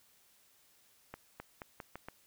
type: accelerating click train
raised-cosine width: 0.5 ms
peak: -28 dBFS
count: 6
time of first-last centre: 1.14-2.085 s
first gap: 260 ms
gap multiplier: 0.84
effects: white hiss -67 dBFS RMS until 2.26 s